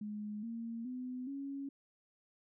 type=tone with pitch steps; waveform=sine; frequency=209.8 / 230.1 / 252.4 / 276.8 Hz; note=G#3 / A#3 / B3 / C#4; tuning=+18 / -22 / +38 / -2 cents; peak=-39 dBFS; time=0.01-1.69 s; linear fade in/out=5 ms; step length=420 ms; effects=none